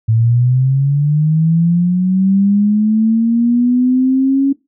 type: linear sweep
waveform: sine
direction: up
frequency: 110 to 277.2 Hz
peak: -9 dBFS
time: 0.08-4.53 s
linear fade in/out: 10 ms
effects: noise-tail reverb RT60 0.2 s tail -18 dB re dry